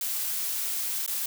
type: noise with dropouts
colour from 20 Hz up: blue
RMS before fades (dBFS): -30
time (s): 0.01-1.26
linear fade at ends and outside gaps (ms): 2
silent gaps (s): 1.063-1.077
effects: none